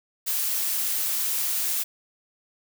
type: noise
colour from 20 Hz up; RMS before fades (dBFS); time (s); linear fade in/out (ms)
blue; -26; 0.26-1.84; 20
effects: none